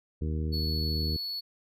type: harmonic tone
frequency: 77.9 Hz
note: D#2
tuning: 3 cents sharp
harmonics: 1 / 2 / 3 / 4 / 5 / 6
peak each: -29 / -35 / -39 / -41 / -43 / -45 dBFS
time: 0.21-1.17 s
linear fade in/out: 10 ms
type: tone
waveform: triangle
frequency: 4408 Hz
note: C#8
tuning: 11 cents flat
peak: -31 dBFS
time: 0.52-1.41 s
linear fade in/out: 20 ms
effects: none